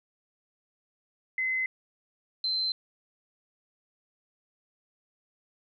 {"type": "tone pair in turn", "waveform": "sine", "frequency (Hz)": [2047, 4094], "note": ["C7", "C8"], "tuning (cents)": [-38, -38], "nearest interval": "octave", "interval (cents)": 1200, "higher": "second", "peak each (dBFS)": -26, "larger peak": "neither", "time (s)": [[1.38, 1.66], [2.44, 2.72]], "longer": "neither", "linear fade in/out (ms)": 2, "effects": []}